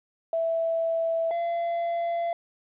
sine / triangle tone pair in turn, 659.3 / 681.8 Hz, E5 / F5, 0 / -42 cents, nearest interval minor second, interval 58 cents, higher second, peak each -23 dBFS, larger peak neither, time 0.33-1.31 / 1.31-2.33 s, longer second, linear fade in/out 2 ms, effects resampled to 8000 Hz + 10-bit

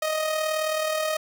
sawtooth tone with amplitude modulation, 624 Hz, D#5, 5 cents sharp, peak -18 dBFS, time 0.02-1.17 s, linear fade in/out 5 ms, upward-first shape sine, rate 38.8 Hz, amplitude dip 45%, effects none

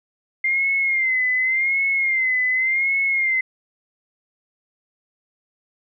sine tone with vibrato, 2097 Hz, C7, 3 cents sharp, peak -17 dBFS, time 0.44-3.41 s, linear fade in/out 5 ms, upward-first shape sine, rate 0.88 Hz, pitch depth 75 cents each way, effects none

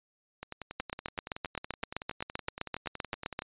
two click trains, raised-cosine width 0.3 ms, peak -23 / -16 dBFS, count 33 / 21, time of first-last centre 0.43-3.421 / 0.8-3.391 s, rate 10.7 / 7.72 Hz, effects resampled to 8000 Hz

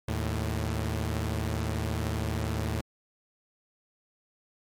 sawtooth tone pair together, 77.71 / 109.9 Hz, D#2 / A2, -2 / -2 cents, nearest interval tritone, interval 600 cents, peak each -27 dBFS, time 0.08-2.81 s, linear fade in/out 5 ms, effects MP3 96 kbps

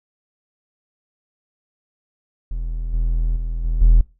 triangle tone with level steps, 41 Hz, E1, 9 cents flat, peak -20 / -14 / -19 / -15 / -5 dBFS, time 2.51-4.01 s, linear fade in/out 0 ms, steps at 2.93 / 3.36 / 3.64 / 3.81 s, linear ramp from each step 5 ms, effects noise-tail reverb RT60 0.3 s tail -24 dB re dry + tanh soft clip ceiling -2 dBFS

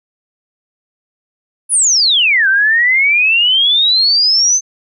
sine exponential two-way sweep, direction down then up, 10548 to 1527 to 6290 Hz, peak -8 dBFS, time 1.69-4.61 s, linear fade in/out 50 ms, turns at 2.48 s, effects none

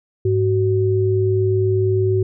sine tone pair together, 103.6 / 375 Hz, G#2 / F#4, -4 / +23 cents, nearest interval octave + minor seventh, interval 2227 cents, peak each -17 dBFS, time 0.25-2.23 s, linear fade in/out 5 ms, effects none

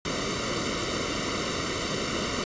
pink noise with comb filter, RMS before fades -29 dBFS, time 0.05-2.44 s, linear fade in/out 2 ms, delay 1.2 ms, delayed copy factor -0.85, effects resampled to 16000 Hz

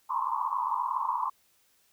white band-pass noise, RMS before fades -30 dBFS, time 0.09-1.3 s, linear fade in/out 10 ms, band 910 to 1100 Hz, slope 96 dB/octave, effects white hiss -67 dBFS RMS until 1.92 s

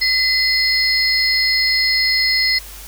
sine tone cluster, 2037 / 4305 / 5120 Hz, C7 / C8 / D#8, -47 / +49 / +49 cents, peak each -18 dBFS, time 0.01-2.59 s, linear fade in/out 10 ms, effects added 50 Hz sine -37 dBFS peak until 2.87 s + white hiss -37 dBFS RMS until 2.87 s

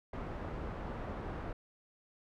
pink low-pass noise, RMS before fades -41 dBFS, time 0.13-1.53 s, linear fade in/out 5 ms, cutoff 1200 Hz, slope 12 dB/octave, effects none

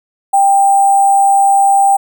sine tone with sample-and-hold, 790 Hz, G5, 13 cents sharp, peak -6 dBFS, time 0.33-1.97 s, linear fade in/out 10 ms, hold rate 8820 Hz, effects none

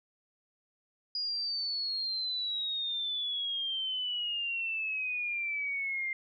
sine exponential sweep, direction down, 4901 to 2093 Hz, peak -31 dBFS, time 1.15-6.13 s, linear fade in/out 2 ms, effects none

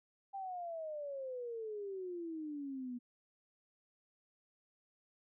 sine exponential sweep, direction down, 797 to 240 Hz, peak -40 dBFS, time 0.33-2.99 s, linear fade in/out 20 ms, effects none

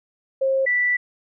sine tone pair in turn, 535 / 1969.2 Hz, C5 / B6, +38 / -6 cents, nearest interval octave + major seventh, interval 2256 cents, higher second, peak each -17 dBFS, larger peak neither, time 0.41-0.66 / 0.66-0.97 s, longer second, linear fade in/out 10 ms, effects none

